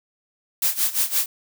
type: noise with tremolo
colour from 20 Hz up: blue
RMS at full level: -19 dBFS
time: 0.62-1.26 s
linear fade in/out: 2 ms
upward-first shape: sine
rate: 5.8 Hz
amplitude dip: 85%
effects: none